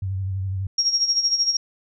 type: tone with vibrato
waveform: sine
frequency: 95.6 Hz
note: G2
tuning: 43 cents flat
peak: -23 dBFS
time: 0.02-0.67 s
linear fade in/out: 5 ms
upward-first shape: triangle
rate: 12 Hz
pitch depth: 52 cents each way
type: tone with tremolo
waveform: sine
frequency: 5588 Hz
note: F8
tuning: in tune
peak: -15 dBFS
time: 0.78-1.57 s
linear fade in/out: 5 ms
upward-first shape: sine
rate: 13 Hz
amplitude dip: 70%
effects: none